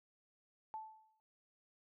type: tone with exponential decay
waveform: sine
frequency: 874 Hz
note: A5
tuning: 12 cents flat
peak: -40 dBFS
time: 0.74-1.2 s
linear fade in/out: 0 ms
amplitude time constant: 100 ms
effects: noise-tail reverb RT60 0.4 s tail -22 dB re dry